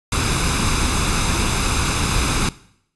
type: noise with comb filter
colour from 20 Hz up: pink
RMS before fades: -19 dBFS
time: 0.12-2.49 s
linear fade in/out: 2 ms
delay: 0.8 ms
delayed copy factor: +0.55
effects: noise-tail reverb RT60 0.7 s tail -19 dB re dry + resampled to 24000 Hz